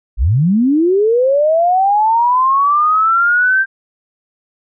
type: linear sweep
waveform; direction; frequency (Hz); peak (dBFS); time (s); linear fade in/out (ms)
sine; up; 42.97 to 1581; -9; 0.17-3.66; 50
effects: none